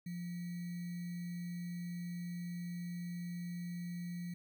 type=tone with sample-and-hold; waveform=sine; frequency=174.61 Hz; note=F3; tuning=in tune; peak=-39 dBFS; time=0.06-4.34 s; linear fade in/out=5 ms; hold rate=2100 Hz; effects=none